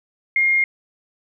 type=tone; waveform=sine; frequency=2130 Hz; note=C7; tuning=30 cents sharp; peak=-14 dBFS; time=0.36-0.64 s; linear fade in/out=2 ms; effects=none